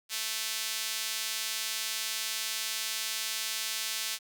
sawtooth tone with high-pass filter, 220 Hz, A3, in tune, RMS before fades -34 dBFS, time 0.09-4.19 s, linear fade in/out 50 ms, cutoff 3400 Hz, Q 0.82, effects none

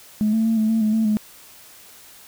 sine tone with pitch steps, 212.9 / 222.5 / 224.9 / 217.6 / 224 / 214.6 / 222.2 / 212.6 Hz, G#3 / A3 / A3 / A3 / A3 / A3 / A3 / G#3, +43 / +20 / +38 / -19 / +31 / -43 / +17 / +41 cents, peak -15 dBFS, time 0.21-1.17 s, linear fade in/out 0 ms, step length 120 ms, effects tanh soft clip ceiling -12 dBFS + white hiss -46 dBFS RMS until 2.27 s

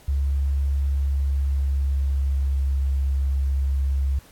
sine tone with pitch glide, 69.3 to 68.11 Hz, C#2 to C#2, 0 to -30 cents, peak -19 dBFS, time 0.08-4.19 s, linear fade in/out 5 ms, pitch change -30 cents, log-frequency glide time 0.89-2.7 s, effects pink hiss -52 dBFS RMS until 4.31 s + AAC 64 kbps

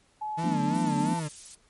sine tone with pitch glide, 854 to 882.1 Hz, G#5 to A5, +48 to +4 cents, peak -30 dBFS, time 0.21-1.2 s, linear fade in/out 10 ms, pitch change +56 cents, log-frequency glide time 0.35-0.88 s
40% pulse tone with vibrato, 156.4 Hz, D#3, 9 cents sharp, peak -29 dBFS, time 0.37-1.29 s, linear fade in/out 20 ms, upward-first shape sine, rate 2.9 Hz, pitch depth 140 cents each way
sine chord, B minor seventh, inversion second, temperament just, 185.21 / 222.2 / 246.9 / 296.3 Hz, F#3 / A3 / B3 / D4, +2 / +17 / 0 / +15 cents, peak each -31 dBFS, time 0.44-1.14 s, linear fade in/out 5 ms
violet noise, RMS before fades -38 dBFS, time 0.74-1.55 s, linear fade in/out 5 ms
effects pink hiss -64 dBFS RMS until 1.69 s + MP3 48 kbps

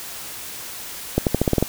accelerating click train, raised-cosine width 2 ms, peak -3 dBFS, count 8, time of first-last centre 1.18-1.626 s, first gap 88 ms, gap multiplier 0.89, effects white hiss -34 dBFS RMS until 1.68 s

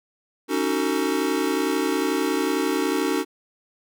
square chord, D# half-diminished seventh, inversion third, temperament just, 280 / 311.1 / 373.4 / 448 Hz, C#4 / D#4 / F#4 / A4, +18 / 0 / +16 / +31 cents, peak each -27 / -27 / -27 / -29 dBFS, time 0.48-3.25 s, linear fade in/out 50 ms, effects none

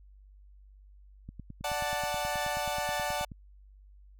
click train, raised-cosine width 5 ms, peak -30 dBFS, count 20, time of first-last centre 1.29-3.318 s, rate 9.37 Hz
sawtooth chord, D major, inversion none, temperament equal, 587.3 / 740 / 880 Hz, D5 / F#5 / A5, 0 / 0 / 0 cents, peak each -31 dBFS, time 1.64-3.25 s, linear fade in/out 5 ms
effects added 49 Hz sine -52 dBFS peak until 4.19 s

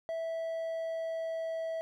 triangle tone with pitch glide, 656 to 651.8 Hz, E5 to E5, -9 to -20 cents, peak -31 dBFS, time 0.09-1.81 s, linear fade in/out 0 ms, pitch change -11 cents, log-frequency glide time 0.22-1.66 s, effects none

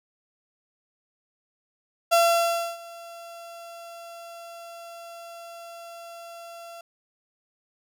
35% pulse tone with ADSR envelope, 679 Hz, F5, 49 cents flat, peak -14 dBFS, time 2.11-6.81 s, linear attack 21 ms, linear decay 640 ms, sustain -24 dB, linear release 3 ms, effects none

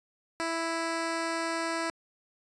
10% pulse tone, 330 Hz, E4, 2 cents sharp, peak -21 dBFS, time 0.4-1.9 s, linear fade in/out 0 ms, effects resampled to 22050 Hz

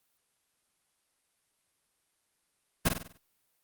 pink noise with echo, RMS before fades -24 dBFS, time 2.85-2.89 s, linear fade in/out 10 ms, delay 48 ms, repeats 6, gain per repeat -6 dB, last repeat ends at 3.178 s, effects white hiss -75 dBFS RMS until 3.63 s + Opus 32 kbps

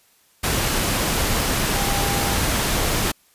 sine tone in noise, 800 Hz, G5, 35 cents sharp, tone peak -28 dBFS, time 1.75-2.37 s, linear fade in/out 10 ms, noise pink, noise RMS -21 dBFS, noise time 0.43-3.12 s, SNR -10 dB, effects white hiss -58 dBFS RMS until 3.34 s + resampled to 32000 Hz

